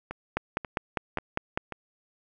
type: two click trains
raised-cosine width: 0.5 ms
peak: -20 / -11 dBFS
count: 4 / 7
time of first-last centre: 0.11-1.723 / 0.37-1.575 s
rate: 1.86 / 4.98 Hz
effects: none